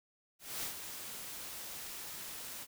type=noise with ADSR envelope; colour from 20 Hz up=white; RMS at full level=-38 dBFS; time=0.39-2.67 s; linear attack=240 ms; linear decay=98 ms; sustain=-7 dB; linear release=48 ms; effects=none